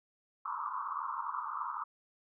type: band-pass noise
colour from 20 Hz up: white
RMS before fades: -38 dBFS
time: 0.45-1.84 s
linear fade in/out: 10 ms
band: 930 to 1300 Hz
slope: 96 dB/octave
effects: none